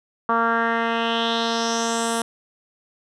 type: tone with low-pass filter sweep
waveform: 10% pulse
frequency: 230 Hz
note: A#3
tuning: 23 cents flat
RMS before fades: -22 dBFS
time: 0.29-2.22 s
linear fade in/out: 2 ms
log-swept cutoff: 1200 to 10000 Hz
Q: 3.5
effects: none